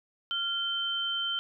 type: tone pair together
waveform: sine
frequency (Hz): 1395 / 3105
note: F6 / G7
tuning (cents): -2 / -17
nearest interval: octave + major second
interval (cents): 1385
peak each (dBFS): -35 / -29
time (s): 0.31-1.39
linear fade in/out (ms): 0
effects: none

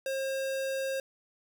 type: tone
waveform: square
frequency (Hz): 536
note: C5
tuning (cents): +42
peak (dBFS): -31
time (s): 0.06-1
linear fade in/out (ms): 2
effects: none

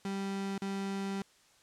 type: tone with dropouts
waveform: 35% pulse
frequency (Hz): 196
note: G3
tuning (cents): 0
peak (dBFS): -32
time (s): 0.05-1.22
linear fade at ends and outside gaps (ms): 2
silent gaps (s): 0.58-0.619
effects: white hiss -64 dBFS RMS until 1.62 s + low-pass 8000 Hz 12 dB/octave

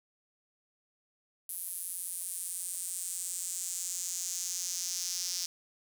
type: tone with high-pass filter sweep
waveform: sawtooth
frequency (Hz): 178.5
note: F3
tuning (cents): +38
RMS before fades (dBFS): -37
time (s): 1.49-5.46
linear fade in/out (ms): 2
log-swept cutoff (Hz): 11000 to 5500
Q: 3.7
effects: none

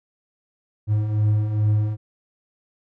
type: beating tone pair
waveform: triangle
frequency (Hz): 104.1 / 106.5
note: G#2 / G#2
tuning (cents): +5 / +44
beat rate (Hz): 2.4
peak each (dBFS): -24 / -16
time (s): 0.87-1.97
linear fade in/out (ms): 50
effects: none

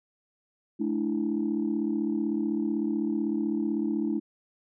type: chord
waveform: sine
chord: A suspended fourth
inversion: none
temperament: equal with one note detuned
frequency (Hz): 215.8 / 293.7 / 329.6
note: A3 / D4 / E4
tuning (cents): -33 / 0 / 0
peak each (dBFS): -29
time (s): 0.79-4.2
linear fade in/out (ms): 20
effects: tanh soft clip ceiling -18 dBFS

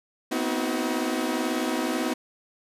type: tone cluster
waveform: sawtooth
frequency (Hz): 238.5 / 256.7 / 318.8 / 370.7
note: A#3 / C4 / D#4 / F#4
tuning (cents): +40 / -33 / +42 / +3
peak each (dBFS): -29 / -25 / -25 / -29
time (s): 0.31-2.14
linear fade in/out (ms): 10
effects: resampled to 32000 Hz

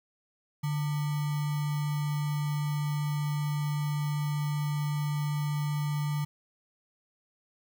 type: tone with sample-and-hold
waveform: sine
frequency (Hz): 147.4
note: D3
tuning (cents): +7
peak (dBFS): -27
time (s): 0.63-6.25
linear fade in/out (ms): 10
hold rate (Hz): 1050
effects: none

